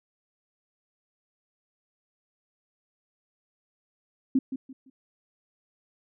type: tone with echo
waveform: sine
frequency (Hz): 263.6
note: C4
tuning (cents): +13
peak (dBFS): -18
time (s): 4.35-4.39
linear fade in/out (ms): 5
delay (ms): 170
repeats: 3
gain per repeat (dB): -11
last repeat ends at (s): 4.9
effects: none